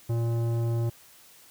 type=tone with tanh clipping; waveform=sine; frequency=116.3 Hz; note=A#2; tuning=4 cents flat; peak=-26 dBFS; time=0.09-0.9 s; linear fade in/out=10 ms; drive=14 dB; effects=white hiss -54 dBFS RMS until 1.5 s